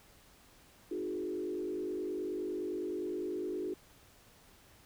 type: tone with frequency modulation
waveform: sine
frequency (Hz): 362.4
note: F#4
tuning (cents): -36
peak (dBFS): -34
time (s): 0.91-3.74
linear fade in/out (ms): 5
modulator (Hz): 49.7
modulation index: 1.2
effects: pink hiss -61 dBFS RMS until 4.85 s